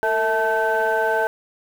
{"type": "tone cluster", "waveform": "sine", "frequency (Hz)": [450.2, 653, 875, 1536], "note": ["A4", "E5", "A5", "G6"], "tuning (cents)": [40, -17, -10, -36], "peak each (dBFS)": -22, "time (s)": [0.03, 1.27], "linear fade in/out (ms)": 0, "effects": ["tanh soft clip ceiling -11 dBFS", "7-bit"]}